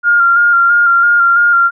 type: tone with vibrato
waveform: sine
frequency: 1400 Hz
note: F6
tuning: 4 cents sharp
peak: -6 dBFS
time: 0.03-1.71 s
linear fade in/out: 50 ms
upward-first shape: square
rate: 3 Hz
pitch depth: 21 cents each way
effects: none